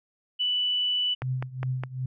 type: tone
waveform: sine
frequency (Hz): 2972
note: F#7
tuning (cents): +7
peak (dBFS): -23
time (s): 0.39-1.15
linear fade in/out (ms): 20
type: click train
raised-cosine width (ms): 0.5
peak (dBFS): -18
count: 4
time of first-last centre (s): 1.22-1.836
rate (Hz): 4.87
type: tone with tremolo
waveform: sine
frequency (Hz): 128.8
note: C3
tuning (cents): -27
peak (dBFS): -24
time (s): 1.22-2.06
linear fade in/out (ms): 5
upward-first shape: triangle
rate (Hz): 2.6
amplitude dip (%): 90
effects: none